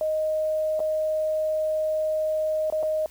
sine tone with dropouts, 622.3 Hz, D#5, in tune, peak -22 dBFS, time 0.01-3.06 s, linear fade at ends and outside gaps 1 ms, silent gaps 0.794-0.802 / 2.701-2.724 / 2.828-2.832 s, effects added 60 Hz sine -54 dBFS peak until 3.1 s + white hiss -53 dBFS RMS until 3.1 s

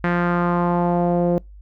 sawtooth tone with low-pass filter sweep, 174.61 Hz, F3, in tune, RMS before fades -19 dBFS, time 0.04-1.38 s, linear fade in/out 0 ms, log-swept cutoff 1800 to 520 Hz, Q 2.6, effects noise-tail reverb RT60 0.2 s tail -26 dB re dry + added 50 Hz sine -39 dBFS peak until 1.61 s

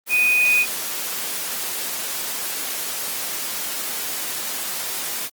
sine tone in noise, 2483 Hz, D#7, 4 cents flat, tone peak -14 dBFS, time 0.09-0.66 s, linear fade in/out 50 ms, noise white, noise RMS -27 dBFS, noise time 0.06-5.3 s, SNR +10 dB, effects high-pass 200 Hz 12 dB/octave + Opus 24 kbps

